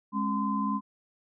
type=tone cluster; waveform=sine; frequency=207.5 / 270.9 / 1028 Hz; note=G#3 / C#4 / C6; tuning=-1 / -40 / -31 cents; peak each=-29 / -33 / -30 dBFS; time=0.12-0.81 s; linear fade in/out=50 ms; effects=none